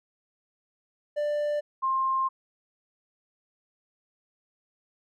triangle / sine tone pair in turn, 591 / 1058.8 Hz, D5 / C6, +11 / +20 cents, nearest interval minor seventh, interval 1009 cents, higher second, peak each -23 dBFS, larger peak neither, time 1.16-1.61 / 1.82-2.29 s, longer second, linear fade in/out 20 ms, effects none

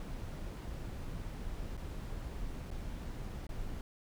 brown noise with dropouts, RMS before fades -41 dBFS, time 0-3.81 s, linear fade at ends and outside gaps 1 ms, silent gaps 1.769-1.776 / 2.705-2.713 / 3.468-3.491 s, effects none

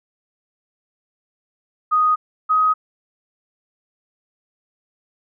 sine tone pair in turn, 1244.5 / 1259.7 Hz, D#6 / D#6, 0 / +21 cents, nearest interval unison, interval 21 cents, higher second, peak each -13 / -13 dBFS, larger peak neither, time 1.91-2.16 / 2.49-2.74 s, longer neither, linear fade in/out 20 ms, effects none

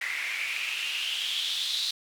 white noise with band-pass filter sweep, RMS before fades -31 dBFS, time 0.01-1.91 s, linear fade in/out 5 ms, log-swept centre 2000 to 4000 Hz, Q 6.1, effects none

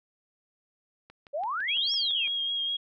click train, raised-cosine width 0.3 ms, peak -33 dBFS, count 8, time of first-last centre 1.1-2.276 s, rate 5.95 Hz
sine exponential two-way sweep, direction up then down, 540 to 5588 to 2288 Hz, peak -28 dBFS, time 1.33-2.28 s, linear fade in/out 20 ms, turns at 1.93 s
sine tone with vibrato, 3261 Hz, G#7, 32 cents flat, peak -27 dBFS, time 1.68-2.77 s, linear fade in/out 10 ms, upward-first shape sine, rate 5 Hz, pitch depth 22 cents each way
effects none

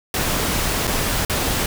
pink noise with dropouts, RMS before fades -21 dBFS, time 0.14-1.66 s, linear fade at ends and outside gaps 2 ms, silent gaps 0.871-0.875 / 1.25-1.297 s, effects none

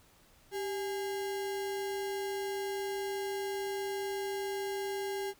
sine tone with sample-and-hold, 392 Hz, G4, in tune, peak -33 dBFS, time 0.51-5.34 s, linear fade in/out 50 ms, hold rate 1225 Hz, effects pink hiss -63 dBFS RMS until 5.39 s

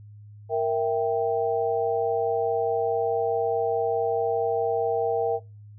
sine chord, E diminished, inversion second, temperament equal, 466.2 / 659.3 / 784 Hz, Bb4 / E5 / G5, 0 / 0 / 0 cents, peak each -24 / -27 / -28 dBFS, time 0.49-5.4 s, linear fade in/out 50 ms, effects noise-tail reverb RT60 0.3 s tail -24 dB re dry + added 104 Hz sine -43 dBFS peak until 5.78 s

